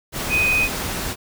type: tone in noise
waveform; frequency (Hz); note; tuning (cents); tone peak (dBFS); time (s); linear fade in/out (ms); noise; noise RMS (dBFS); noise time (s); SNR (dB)
sine; 2499; D#7; +7; -16; 0.29-0.69; 50; pink; -26; 0.12-1.16; +7
effects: none